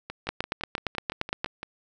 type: two click trains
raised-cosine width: 0.3 ms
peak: -19 / -10 dBFS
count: 10 / 11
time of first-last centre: 0.1-1.631 / 0.29-1.445 s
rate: 5.88 / 8.66 Hz
effects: none